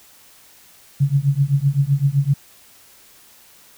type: tone with tremolo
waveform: sine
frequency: 140 Hz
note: C#3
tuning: 18 cents sharp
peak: -10 dBFS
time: 1-2.34 s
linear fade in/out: 10 ms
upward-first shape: triangle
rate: 7.8 Hz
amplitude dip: 100%
effects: white hiss -49 dBFS RMS until 3.77 s